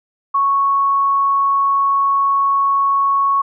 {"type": "tone", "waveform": "sine", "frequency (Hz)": 1107, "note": "C#6", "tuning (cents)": -3, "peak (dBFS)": -12, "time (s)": [0.34, 3.42], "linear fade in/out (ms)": 10, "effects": []}